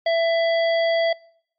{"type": "harmonic tone", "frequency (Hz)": 665, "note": "E5", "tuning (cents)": 15, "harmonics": [1, 3, 5, 7], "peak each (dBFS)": [-17, -27, -31, -34], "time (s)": [0.06, 1.13], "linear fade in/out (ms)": 5, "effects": ["noise-tail reverb RT60 0.7 s tail -26 dB re dry", "MP3 48 kbps"]}